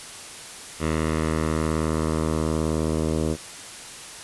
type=tone with low-pass filter sweep; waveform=10% pulse; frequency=78.9 Hz; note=D#2; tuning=25 cents sharp; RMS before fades=-24 dBFS; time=0.79-3.37 s; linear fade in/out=50 ms; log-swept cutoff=2500 to 610 Hz; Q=1.1; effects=white hiss -39 dBFS RMS until 4.23 s + resampled to 24000 Hz